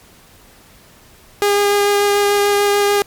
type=tone with vibrato; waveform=sawtooth; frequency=406.9 Hz; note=G#4; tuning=35 cents flat; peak=-8 dBFS; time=1.42-3.02 s; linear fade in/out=0 ms; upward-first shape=sine; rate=6.8 Hz; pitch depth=9 cents each way; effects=pink hiss -46 dBFS RMS until 3.06 s + MP3 96 kbps